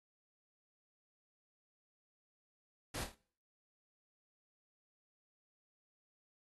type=noise with echo; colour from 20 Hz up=pink; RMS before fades=-42 dBFS; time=2.94-3.04 s; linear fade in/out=5 ms; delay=27 ms; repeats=4; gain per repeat=-6 dB; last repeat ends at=3.148 s; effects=noise-tail reverb RT60 0.5 s tail -23 dB re dry + AAC 32 kbps